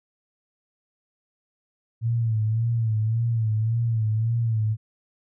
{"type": "tone with vibrato", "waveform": "sine", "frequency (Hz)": 112.6, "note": "A2", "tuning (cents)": 40, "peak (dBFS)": -20, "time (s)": [2.01, 4.77], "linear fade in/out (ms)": 50, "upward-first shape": "sine", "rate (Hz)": 1.8, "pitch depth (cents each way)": 71, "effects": []}